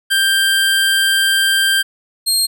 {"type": "tone pair in turn", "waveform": "25% pulse", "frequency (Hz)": [1580, 4218], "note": ["G6", "C8"], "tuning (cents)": [13, 13], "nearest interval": "octave + perfect fourth", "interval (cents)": 1700, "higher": "second", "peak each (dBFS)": -8, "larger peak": "neither", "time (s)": [[0.1, 1.83], [2.26, 2.47]], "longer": "first", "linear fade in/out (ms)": 20, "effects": []}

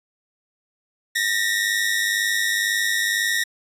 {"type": "tone pair together", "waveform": "sawtooth", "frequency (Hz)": [1814, 1916], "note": ["A#6", "A#6"], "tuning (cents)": [-48, 47], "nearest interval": "minor second", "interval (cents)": 95, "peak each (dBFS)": -19, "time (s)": [1.15, 3.44], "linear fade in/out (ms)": 10, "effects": ["resampled to 32000 Hz"]}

